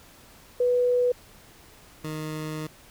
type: tone pair in turn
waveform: sine / 20% pulse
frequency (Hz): 492.5 / 155.13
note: B4 / D#3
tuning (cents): -5 / -5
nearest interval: octave + minor sixth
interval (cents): 2000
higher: first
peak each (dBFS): -19 / -26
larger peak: first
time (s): 0.6-1.12 / 2.04-2.67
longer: second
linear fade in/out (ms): 5
effects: pink hiss -52 dBFS RMS until 2.9 s